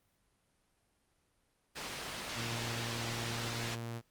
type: low-pass noise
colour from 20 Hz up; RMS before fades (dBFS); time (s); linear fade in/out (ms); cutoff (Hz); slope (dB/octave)
white; -41; 1.75-3.76; 20; 4400; 12
type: tone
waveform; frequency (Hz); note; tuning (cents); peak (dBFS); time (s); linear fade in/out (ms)
sawtooth; 116.54; A#2; 0; -35; 2.35-4.02; 50
effects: pink hiss -75 dBFS RMS until 4.1 s + Opus 32 kbps